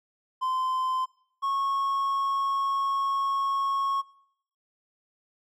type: tone pair in turn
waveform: triangle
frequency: 1033 / 1097.4 Hz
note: C6 / C#6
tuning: -22 / -18 cents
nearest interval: minor second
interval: 104 cents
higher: second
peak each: -23 dBFS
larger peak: neither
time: 0.41-1.06 / 1.42-4.02 s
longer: second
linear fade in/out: 20 ms
effects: noise-tail reverb RT60 0.7 s tail -22 dB re dry